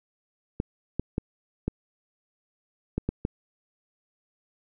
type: clicks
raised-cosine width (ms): 3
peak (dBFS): -13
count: 7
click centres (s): 0.601 / 0.996 / 1.181 / 1.68 / 2.98 / 3.09 / 3.251
effects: none